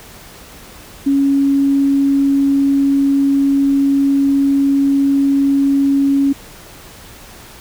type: tone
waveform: sine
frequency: 277.2 Hz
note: C#4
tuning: in tune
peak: -10 dBFS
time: 1.06-6.33 s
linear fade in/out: 10 ms
effects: pink hiss -38 dBFS RMS until 7.6 s